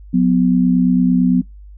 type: tone pair together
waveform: sine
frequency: 181.6 / 250.5 Hz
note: F#3 / B3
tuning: -32 / +25 cents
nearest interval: tritone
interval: 557 cents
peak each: -13 dBFS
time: 0.13-1.42 s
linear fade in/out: 20 ms
effects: noise-tail reverb RT60 0.2 s tail -26 dB re dry + added 50 Hz sine -35 dBFS peak until 1.77 s